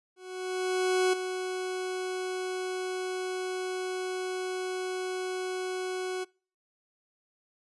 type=tone with ADSR envelope; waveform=40% pulse; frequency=370 Hz; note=F#4; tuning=in tune; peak=-21 dBFS; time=0.16-6.25 s; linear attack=970 ms; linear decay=8 ms; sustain=-9 dB; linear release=20 ms; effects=noise-tail reverb RT60 0.4 s tail -26 dB re dry + resampled to 24000 Hz